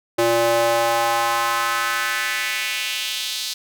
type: tone with high-pass filter sweep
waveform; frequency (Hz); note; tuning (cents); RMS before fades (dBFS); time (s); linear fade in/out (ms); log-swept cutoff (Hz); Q
square; 116.54; A#2; 0; -21; 0.18-3.54; 10; 430 to 4200; 2.3
effects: none